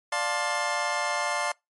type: chord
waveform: 25% pulse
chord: D minor seventh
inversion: none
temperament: just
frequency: 587.3 / 704.8 / 881 / 1057.2 Hz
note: D5 / F5 / A5 / C6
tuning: 0 / +16 / +2 / +18 cents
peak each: -28 dBFS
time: 0.12-1.52 s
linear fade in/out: 5 ms
effects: noise-tail reverb RT60 0.2 s tail -26 dB re dry + MP3 48 kbps